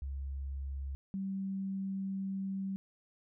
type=tone pair in turn; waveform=sine; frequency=68.4 / 193.46 Hz; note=C#2 / G3; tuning=-23 / -23 cents; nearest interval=octave + tritone; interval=1800 cents; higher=second; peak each=-36 / -34 dBFS; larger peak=second; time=0.02-0.95 / 1.14-2.76 s; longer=second; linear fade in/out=0 ms; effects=none